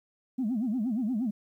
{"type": "tone with vibrato", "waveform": "sine", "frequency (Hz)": 233.1, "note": "A#3", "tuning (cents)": 0, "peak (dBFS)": -25, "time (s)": [0.38, 1.31], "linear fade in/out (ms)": 10, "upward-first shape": "sine", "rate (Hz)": 8.5, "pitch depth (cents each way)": 230, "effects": ["tanh soft clip ceiling -23 dBFS", "11-bit"]}